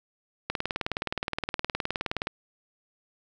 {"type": "click train", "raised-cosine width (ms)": 0.3, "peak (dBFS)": -12, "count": 35, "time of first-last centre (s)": [0.5, 2.271], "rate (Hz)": 19.2, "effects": []}